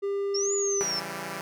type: tone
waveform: triangle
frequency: 399 Hz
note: G4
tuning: 31 cents sharp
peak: -24 dBFS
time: 0.02-0.84 s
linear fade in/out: 20 ms
type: exponential two-way sweep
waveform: sine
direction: up then down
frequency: 5274 to 7040 to 5274 Hz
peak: -27 dBFS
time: 0.34-1 s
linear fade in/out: 10 ms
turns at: 0.53 s
type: chord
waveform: 5% pulse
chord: C# diminished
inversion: none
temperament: equal with one note detuned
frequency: 138.59 / 167.21 / 196 Hz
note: C#3 / E3 / G3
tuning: 0 / +25 / 0 cents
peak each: -30 / -26 / -25 dBFS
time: 0.81-1.41 s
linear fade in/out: 0 ms
effects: none